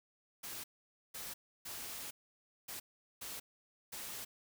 white noise bursts at uneven times, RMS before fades -45 dBFS, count 6, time 0.43-0.64 / 1.14-1.34 / 1.65-2.11 / 2.68-2.8 / 3.21-3.4 / 3.92-4.25 s, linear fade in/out 10 ms, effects none

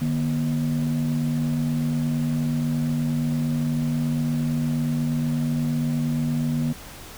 sine tone pair together, 151.04 / 239.5 Hz, D3 / A#3, +49 / +47 cents, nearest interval minor sixth, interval 798 cents, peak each -22 dBFS, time 0.01-6.73 s, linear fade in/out 10 ms, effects tanh soft clip ceiling -17 dBFS + pink hiss -41 dBFS RMS until 7.17 s

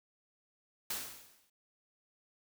white noise with exponential decay, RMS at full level -35 dBFS, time 0.9-1.5 s, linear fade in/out 5 ms, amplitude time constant 130 ms, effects none

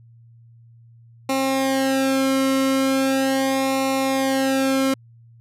sawtooth tone with flanger, 267.6 Hz, C4, 39 cents sharp, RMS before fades -20 dBFS, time 1.29-4.94 s, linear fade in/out 5 ms, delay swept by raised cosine 0.62 to 1.18 ms, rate 0.39 Hz, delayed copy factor -0.85, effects added 116 Hz sine -46 dBFS peak until 5.4 s + resampled to 32000 Hz

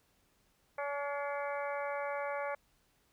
harmonic tone with a mistuned harmonic, 284.5 Hz, C#4, 45 cents sharp, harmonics 2 / 3 / 4 / 5 / 6 / 7 / 8, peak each -37 / -41 / -43 / -45 / -47 / -48 / -49 dBFS, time 0.78-2.55 s, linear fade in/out 5 ms, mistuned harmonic 7, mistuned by +66 cents, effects pink hiss -72 dBFS RMS until 3.12 s

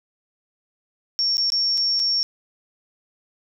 sine tone with dropouts, 5490 Hz, F8, 31 cents flat, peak -18 dBFS, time 1.19-2.23 s, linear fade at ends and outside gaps 0 ms, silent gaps 1.37-1.38 / 1.502-1.521 / 1.774-1.778 / 1.994-1.999 s, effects none

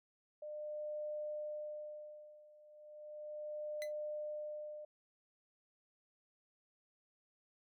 sine tone with tremolo, 602 Hz, D5, 43 cents sharp, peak -39 dBFS, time 0.42-4.85 s, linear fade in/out 5 ms, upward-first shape sine, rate 0.35 Hz, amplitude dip 90%
sawtooth tone with exponential decay, 2025 Hz, B6, 43 cents sharp, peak -37 dBFS, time 3.82-3.92 s, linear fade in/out 0 ms, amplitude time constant 20 ms
effects none

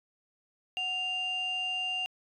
sine tone pair together, 740 / 2794 Hz, F#5 / F7, 0 / 0 cents, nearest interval octave + major seventh, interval 2300 cents, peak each -38 / -29 dBFS, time 0.77-2.06 s, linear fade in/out 0 ms, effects tanh soft clip ceiling -26 dBFS

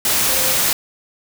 sine tone in noise, 523.3 Hz, C5, in tune, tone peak -28 dBFS, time 0.29-0.55 s, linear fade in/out 2 ms, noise white, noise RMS -17 dBFS, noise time 0.05-0.73 s, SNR -14 dB, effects none

